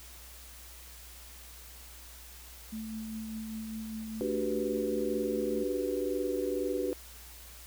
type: tone with tremolo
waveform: sine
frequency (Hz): 220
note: A3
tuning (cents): 0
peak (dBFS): -35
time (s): 2.72-5.64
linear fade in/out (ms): 10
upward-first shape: triangle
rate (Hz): 5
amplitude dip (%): 30
type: chord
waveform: sine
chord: G major seventh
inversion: second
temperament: equal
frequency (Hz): 293.7 / 370 / 392 / 493.9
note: D4 / F#4 / G4 / B4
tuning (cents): 0 / 0 / 0 / 0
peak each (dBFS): -36 / -35 / -35 / -34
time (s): 4.21-6.93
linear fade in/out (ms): 0
effects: added 60 Hz sine -51 dBFS peak until 7.66 s + white hiss -51 dBFS RMS until 7.66 s